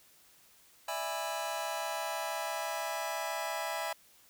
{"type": "chord", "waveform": "sawtooth", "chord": "E dominant seventh", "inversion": "third", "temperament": "just", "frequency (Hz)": [593.3, 659.3, 824.1, 988.9], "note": ["D5", "E5", "G#5", "B5"], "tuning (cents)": [18, 0, -14, 2], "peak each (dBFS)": [-39, -34, -35, -36], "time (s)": [0.88, 3.93], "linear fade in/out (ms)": 5, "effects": ["white hiss -62 dBFS RMS until 4.29 s"]}